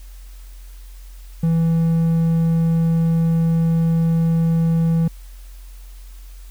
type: tone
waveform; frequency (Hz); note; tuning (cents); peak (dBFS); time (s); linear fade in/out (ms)
triangle; 164.81; E3; 0; -12; 1.43-5.08; 5
effects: added 44 Hz sine -35 dBFS peak until 6.5 s + white hiss -51 dBFS RMS until 6.5 s